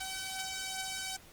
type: beating tone pair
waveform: 5% pulse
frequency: 761 / 763.5 Hz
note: F#5 / G5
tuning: +48 / -46 cents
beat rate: 2.5 Hz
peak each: -31 / -26 dBFS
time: 0-1.17 s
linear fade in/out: 10 ms
effects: pink hiss -56 dBFS RMS until 1.32 s + Opus 24 kbps